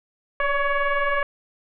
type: tone with frequency modulation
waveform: sine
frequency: 554.4 Hz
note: C#5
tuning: in tune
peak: -19 dBFS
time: 0.4-1.23 s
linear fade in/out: 2 ms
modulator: 564 Hz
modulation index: 2.7
effects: none